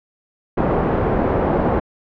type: low-pass noise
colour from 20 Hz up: white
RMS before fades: -18 dBFS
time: 0.57-1.8 s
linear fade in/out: 10 ms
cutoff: 600 Hz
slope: 12 dB/octave
effects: low-pass 2000 Hz 12 dB/octave

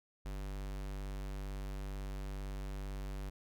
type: tone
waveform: square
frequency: 48.92 Hz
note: G1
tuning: 3 cents flat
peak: -40 dBFS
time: 0.25-3.3 s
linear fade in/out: 10 ms
effects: none

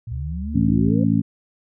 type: exponential sweep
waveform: sine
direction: up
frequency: 109.5 to 530 Hz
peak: -28 dBFS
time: 0.07-1.04 s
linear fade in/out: 5 ms
type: tone with pitch glide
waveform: sine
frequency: 73.42 to 64.66 Hz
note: D2 to C2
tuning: 0 to -20 cents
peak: -26 dBFS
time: 0.11-0.91 s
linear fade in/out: 10 ms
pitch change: -220 cents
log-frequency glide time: 0.55-0.78 s
type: harmonic tone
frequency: 55.1 Hz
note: A1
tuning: 3 cents sharp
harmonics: 2 / 3 / 4 / 5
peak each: -22 / -21 / -19 / -21 dBFS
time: 0.54-1.22 s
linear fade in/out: 20 ms
effects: none

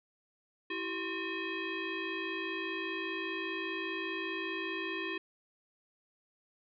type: tone with frequency modulation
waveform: sine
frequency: 1100 Hz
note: C#6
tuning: 14 cents flat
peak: -34 dBFS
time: 0.7-5.18 s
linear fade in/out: 5 ms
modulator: 715 Hz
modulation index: 2.7
effects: none

